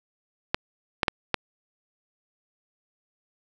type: clicks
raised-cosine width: 0.3 ms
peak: -5 dBFS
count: 4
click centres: 0.545 / 1.032 / 1.082 / 1.343 s
effects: none